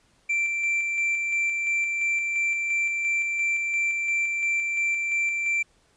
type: tone with tremolo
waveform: triangle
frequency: 2349 Hz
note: D7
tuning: in tune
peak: -20 dBFS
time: 0.29-5.63 s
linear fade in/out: 10 ms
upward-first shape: square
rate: 2.9 Hz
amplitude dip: 30%
effects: pink hiss -63 dBFS RMS until 5.96 s + resampled to 22050 Hz